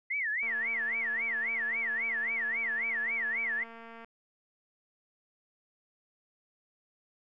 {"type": "tone with vibrato", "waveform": "sine", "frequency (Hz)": 1975.5, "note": "B6", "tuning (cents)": 0, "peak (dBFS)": -29, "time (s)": [0.1, 3.64], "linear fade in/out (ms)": 10, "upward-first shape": "sine", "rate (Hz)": 3.7, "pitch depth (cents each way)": 270}
{"type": "click train", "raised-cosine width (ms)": 0.5, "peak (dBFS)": -34, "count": 829, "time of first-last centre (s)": [0.43, 4.046], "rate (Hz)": 229}
{"effects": []}